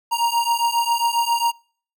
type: beating tone pair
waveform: square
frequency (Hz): 932.3 / 939.7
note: A#5 / A#5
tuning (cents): 0 / +14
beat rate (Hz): 7.4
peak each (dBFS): -22 / -21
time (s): 0.11-1.52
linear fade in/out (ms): 20
effects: noise-tail reverb RT60 0.5 s tail -26 dB re dry